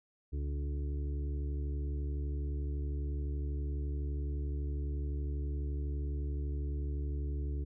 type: harmonic tone with a mistuned harmonic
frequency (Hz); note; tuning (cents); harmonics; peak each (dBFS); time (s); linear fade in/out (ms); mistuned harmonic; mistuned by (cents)
71.9; D2; -36; 1 / 2 / 4 / 5 / 6; -33 / -44 / -47 / -50 / -53; 0.32-7.65; 20; 1; -40
effects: none